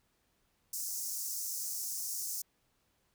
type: high-pass noise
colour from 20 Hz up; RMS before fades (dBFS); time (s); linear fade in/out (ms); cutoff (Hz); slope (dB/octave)
pink; -38; 0.73-2.42; 5; 5400; 48
effects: pink hiss -75 dBFS RMS until 3.14 s